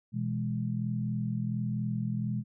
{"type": "chord", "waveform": "sine", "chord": "E major", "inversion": "second", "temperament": "equal", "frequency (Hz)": [123.47, 164.81, 207.7], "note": ["B2", "E3", "G#3"], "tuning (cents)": [0, 0, 0], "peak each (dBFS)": [-32, -36, -33], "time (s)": [0.12, 2.44], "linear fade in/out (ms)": 50, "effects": []}